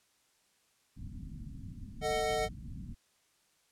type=low-pass noise; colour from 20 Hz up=pink; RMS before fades=-44 dBFS; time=0.96-2.95 s; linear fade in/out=20 ms; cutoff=260 Hz; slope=48 dB/octave
type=chord; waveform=square; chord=D# diminished; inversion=second; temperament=equal with one note detuned; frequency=445.4 / 622.3 / 740 Hz; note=A4 / D#5 / F#5; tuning=+21 / 0 / 0 cents; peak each=-35 dBFS; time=2.01-2.49 s; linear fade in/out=50 ms
effects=white hiss -71 dBFS RMS until 3.71 s + low-pass 10000 Hz 12 dB/octave